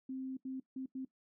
sine tone bursts at uneven times, 262.4 Hz, C4, 5 cents sharp, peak -38 dBFS, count 4, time 0.09-0.37 / 0.45-0.6 / 0.76-0.86 / 0.95-1.05 s, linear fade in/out 5 ms, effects noise-tail reverb RT60 0.1 s tail -18 dB re dry

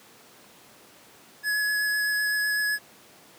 square tone with vibrato, 1691 Hz, G#6, 31 cents sharp, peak -24 dBFS, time 1.43-2.79 s, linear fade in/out 50 ms, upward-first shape sine, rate 7.9 Hz, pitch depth 11 cents each way, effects pink hiss -52 dBFS RMS until 3.38 s + high-pass 200 Hz 12 dB/octave

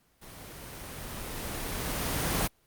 pink noise with level ramp, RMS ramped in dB -47 to -27 dBFS, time 0.21-2.48 s, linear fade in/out 20 ms, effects pink hiss -67 dBFS RMS until 2.66 s + Opus 24 kbps

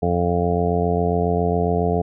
harmonic tone, 87.31 Hz, F2, in tune, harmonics 1 / 2 / 3 / 4 / 5 / 6 / 7 / 8 / 9, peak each -24 / -23 / -29 / -31 / -22 / -33 / -31 / -24 / -33 dBFS, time 0.02-2.02 s, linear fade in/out 10 ms, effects none

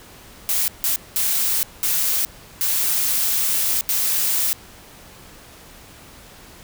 blue noise bursts at uneven times, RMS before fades -20 dBFS, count 6, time 0.49-0.68 / 0.84-0.96 / 1.16-1.63 / 1.83-2.25 / 2.61-3.81 / 3.89-4.53 s, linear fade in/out 0 ms, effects pink hiss -44 dBFS RMS until 6.63 s

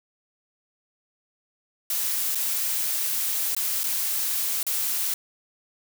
blue noise with dropouts, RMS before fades -26 dBFS, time 1.9-5.14 s, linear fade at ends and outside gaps 2 ms, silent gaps 2.349-2.354 / 3.549-3.565 / 3.834-3.839 / 4.63-4.666 s, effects none

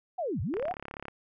sine linear two-way sweep, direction down then up, 770 to 73.42 to 770 Hz, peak -29 dBFS, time 0.18-0.73 s, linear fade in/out 10 ms, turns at 0.41 s
click train, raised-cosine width 0.5 ms, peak -24 dBFS, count 20, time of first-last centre 0.54-1.083 s, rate 35 Hz
effects none

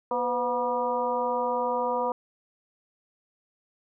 harmonic tone with a mistuned harmonic, 241.5 Hz, B3, 39 cents flat, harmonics 1 / 2 / 3 / 4 / 5, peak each -37 / -28 / -33 / -28 / -35 dBFS, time 0.11-2.12 s, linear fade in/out 2 ms, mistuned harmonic 2, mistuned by +67 cents, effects none

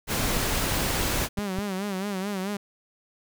pink noise, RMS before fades -26 dBFS, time 0.07-1.29 s, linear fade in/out 50 ms
clicks, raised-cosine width 5 ms, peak -18 dBFS, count 4, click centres 0.368 / 1.009 / 1.387 / 1.587 s
sawtooth tone with vibrato, 196 Hz, G3, in tune, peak -24 dBFS, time 1.37-2.57 s, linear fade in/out 5 ms, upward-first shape sine, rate 4.6 Hz, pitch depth 100 cents each way
effects none

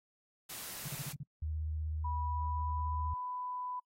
white noise, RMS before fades -44 dBFS, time 0.49-1.13 s, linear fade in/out 10 ms
sine tone bursts, 142.4 Hz, C#3, 47 cents sharp, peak -38 dBFS, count 6, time 0.85-1.233 s, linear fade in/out 5 ms, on 33 ms, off 37 ms
sine tone with vibrato, 77.78 Hz, D#2, in tune, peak -34 dBFS, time 1.42-3.14 s, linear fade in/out 5 ms, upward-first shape triangle, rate 16 Hz, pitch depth 26 cents each way
sine tone with pitch glide, 978 to 996.2 Hz, B5 to B5, -17 to +15 cents, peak -37 dBFS, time 2.04-3.8 s, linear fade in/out 10 ms, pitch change +32 cents, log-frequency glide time 2.2-3.09 s
effects noise-tail reverb RT60 0.1 s tail -25 dB re dry + AAC 48 kbps

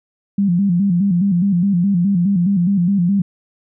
sine tone with vibrato, 186.3 Hz, F#3, 12 cents sharp, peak -12 dBFS, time 0.38-3.22 s, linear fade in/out 5 ms, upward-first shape square, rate 4.8 Hz, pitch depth 120 cents each way, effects none

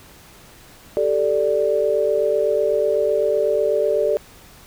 sine chord, G suspended second, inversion none, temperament equal, 392 / 440 / 587.3 Hz, G4 / A4 / D5, 0 / 0 / 0 cents, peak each -23 / -20 / -19 dBFS, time 0.97-4.17 s, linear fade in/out 0 ms, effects pink hiss -46 dBFS RMS until 4.66 s

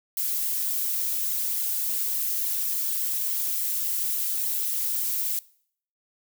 violet noise with flanger, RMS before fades -27 dBFS, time 0.17-5.39 s, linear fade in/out 2 ms, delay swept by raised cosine 0.93 to 5.83 ms, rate 3.5 Hz, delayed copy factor +0.85, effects noise-tail reverb RT60 0.6 s tail -22 dB re dry

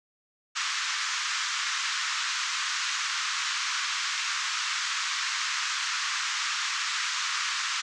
pink band-pass noise, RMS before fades -30 dBFS, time 0.55-7.82 s, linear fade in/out 20 ms, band 1100 to 7100 Hz, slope 48 dB/octave, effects none

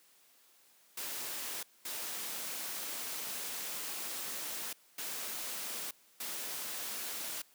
white noise bursts at uneven times, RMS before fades -40 dBFS, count 4, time 0.97-1.63 / 1.85-4.73 / 4.98-5.91 / 6.2-7.42 s, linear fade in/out 5 ms, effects white hiss -65 dBFS RMS until 7.54 s + high-pass 200 Hz 12 dB/octave

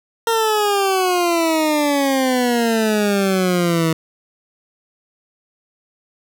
20% pulse exponential sweep, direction down, 461.8 to 159.9 Hz, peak -10 dBFS, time 0.27-3.93 s, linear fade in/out 2 ms, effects none

